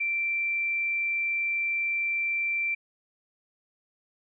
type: tone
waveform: sine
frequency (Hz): 2349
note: D7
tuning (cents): 0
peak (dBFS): -25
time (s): 0-2.75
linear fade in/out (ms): 10
effects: none